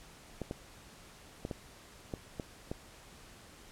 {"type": "clicks", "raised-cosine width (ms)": 2, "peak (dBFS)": -23, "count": 7, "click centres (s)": [0.417, 0.511, 1.451, 1.512, 2.138, 2.398, 2.715], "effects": ["pink hiss -55 dBFS RMS until 3.71 s", "low-pass 11000 Hz 12 dB/octave"]}